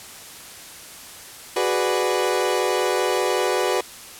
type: chord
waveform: 30% pulse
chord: G# half-diminished seventh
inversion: third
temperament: equal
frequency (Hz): 370 / 415.3 / 493.9 / 587.3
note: F#4 / G#4 / B4 / D5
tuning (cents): 0 / 0 / 0 / 0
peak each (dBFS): -21 / -24 / -21 / -25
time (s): 1.56-3.81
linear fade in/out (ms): 5
effects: white hiss -40 dBFS RMS until 4.19 s + low-pass 12000 Hz 12 dB/octave